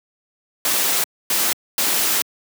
white noise bursts at uneven times, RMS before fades -19 dBFS, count 3, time 0.65-1.04 / 1.3-1.53 / 1.78-2.22 s, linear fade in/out 2 ms, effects high-pass 200 Hz 12 dB/octave

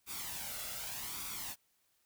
white noise with flanger, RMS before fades -42 dBFS, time 0.06-1.56 s, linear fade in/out 50 ms, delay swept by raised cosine 0.84 to 1.47 ms, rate 0.85 Hz, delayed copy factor +0.6, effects white hiss -75 dBFS RMS until 2.05 s

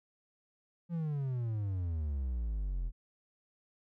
triangle exponential sweep, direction down, 174.61 to 40.26 Hz, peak -30 dBFS, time 0.89-2.92 s, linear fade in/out 50 ms, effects none

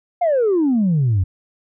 sine exponential sweep, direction down, 728 to 87.31 Hz, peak -12 dBFS, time 0.21-1.24 s, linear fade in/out 10 ms, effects tanh soft clip ceiling -11 dBFS

